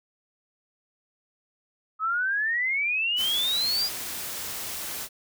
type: exponential sweep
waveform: sine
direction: up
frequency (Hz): 1265 to 4978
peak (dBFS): -23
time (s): 1.99-3.9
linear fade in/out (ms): 50
type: noise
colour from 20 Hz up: white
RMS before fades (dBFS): -34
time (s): 3.16-5.09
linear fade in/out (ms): 50
effects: none